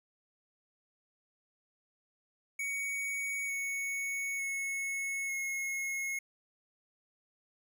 square tone with pitch steps, 2242 / 2218 / 2193 / 2169 Hz, C#7 / C#7 / C#7 / C#7, +19 / 0 / -19 / -38 cents, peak -34 dBFS, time 2.59-6.19 s, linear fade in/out 5 ms, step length 900 ms, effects none

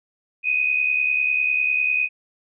sine tone pair together, 2489 / 2559 Hz, D#7 / D#7, 0 / +48 cents, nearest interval unison, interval 48 cents, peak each -19 / -24 dBFS, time 0.43-2.09 s, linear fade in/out 50 ms, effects none

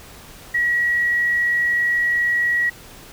sine tone, 1917 Hz, A#6, 48 cents sharp, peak -16 dBFS, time 0.54-2.7 s, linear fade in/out 10 ms, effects pink hiss -42 dBFS RMS until 3.12 s

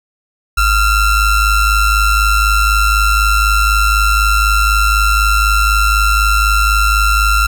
square ring-modulated tone, 665 Hz, E5, 15 cents sharp, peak -7 dBFS, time 0.57-7.47 s, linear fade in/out 10 ms, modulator 717 Hz, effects none

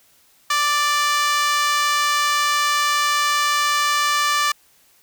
5% pulse tone with high-pass filter, 587.3 Hz, D5, in tune, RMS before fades -19 dBFS, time 0.5-4.52 s, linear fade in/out 5 ms, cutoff 1300 Hz, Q 6.8, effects white hiss -56 dBFS RMS until 5.02 s

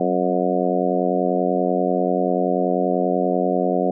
harmonic tone with a mistuned harmonic, 90.3 Hz, F#2, 42 cents flat, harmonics 2 / 3 / 4 / 5 / 6 / 7 / 8, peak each -25 / -25 / -25 / -25 / -25 / -25 / -25 dBFS, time 0-3.91 s, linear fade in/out 5 ms, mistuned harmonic 2, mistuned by +45 cents, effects none

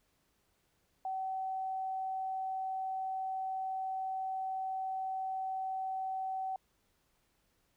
sine tone, 761 Hz, F#5, 48 cents sharp, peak -34 dBFS, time 1.05-6.56 s, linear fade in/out 2 ms, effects pink hiss -75 dBFS RMS until 7.76 s

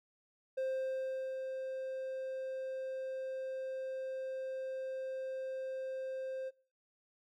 triangle tone with ADSR envelope, 525 Hz, C5, 6 cents sharp, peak -31 dBFS, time 0.57-6.51 s, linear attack 11 ms, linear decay 770 ms, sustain -5 dB, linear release 32 ms, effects noise-tail reverb RT60 0.4 s tail -22 dB re dry

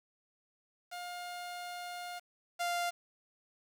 sawtooth tone pair in turn, 709 / 698 Hz, F5 / F5, +26 / -1 cents, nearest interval unison, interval 27 cents, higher first, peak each -37 / -28 dBFS, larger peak second, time 0.91-2.2 / 2.59-2.91 s, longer first, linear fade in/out 20 ms, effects low-pass 12000 Hz 12 dB/octave + 9-bit

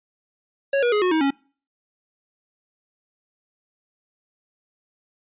square tone with pitch steps, 553 / 481.4 / 419.1 / 364.8 / 317.6 / 276.5 Hz, C#5 / B4 / G#4 / F#4 / D#4 / C#4, -4 / -44 / +16 / -24 / +36 / -4 cents, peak -18 dBFS, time 0.73-1.306 s, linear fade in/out 5 ms, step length 96 ms, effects noise-tail reverb RT60 0.4 s tail -24 dB re dry + resampled to 8000 Hz

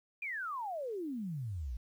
sine exponential sweep, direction down, 2475 to 53.9 Hz, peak -36 dBFS, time 0.22-1.77 s, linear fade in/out 5 ms, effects 11-bit

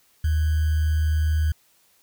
sine tone with sample-and-hold, 77.7 Hz, D#2, 2 cents flat, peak -18 dBFS, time 0.24-1.52 s, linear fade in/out 5 ms, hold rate 1575 Hz, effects white hiss -61 dBFS RMS until 2.02 s

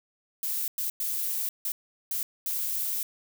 violet noise bursts at uneven times, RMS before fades -30 dBFS, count 6, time 0.43-0.68 / 0.78-0.9 / 1-1.49 / 1.65-1.72 / 2.11-2.23 / 2.46-3.03 s, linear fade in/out 2 ms, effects none

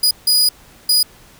sawtooth tone bursts at uneven times, 4932 Hz, D#8, 16 cents flat, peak -8 dBFS, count 3, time 0.03-0.11 / 0.27-0.49 / 0.89-1.03 s, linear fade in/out 5 ms, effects pink hiss -46 dBFS RMS until 1.39 s

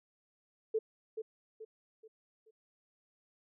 sine tone with echo, 440 Hz, A4, in tune, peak -28 dBFS, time 0.74-0.79 s, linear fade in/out 10 ms, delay 430 ms, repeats 4, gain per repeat -8 dB, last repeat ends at 2.51 s, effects none

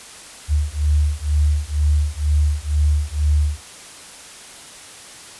sine beating tone pair, 73.42 / 75.52 Hz, D2 / D2, 0 / +49 cents, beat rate 2.1 Hz, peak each -18 dBFS, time 0.48-3.61 s, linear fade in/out 50 ms, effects white hiss -39 dBFS RMS until 5.39 s + resampled to 24000 Hz

